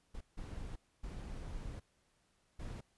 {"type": "noise bursts at uneven times", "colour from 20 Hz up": "brown", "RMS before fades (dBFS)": -44, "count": 4, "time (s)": [[0.14, 0.21], [0.37, 0.76], [1.03, 1.8], [2.59, 2.81]], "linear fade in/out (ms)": 10, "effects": ["pink hiss -75 dBFS RMS until 2.97 s", "resampled to 24000 Hz"]}